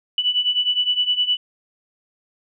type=beating tone pair; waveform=sine; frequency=2960 / 2969.7 Hz; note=F#7 / F#7; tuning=0 / +6 cents; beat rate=9.7 Hz; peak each=-22 / -19 dBFS; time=0.18-1.37 s; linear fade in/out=2 ms; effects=none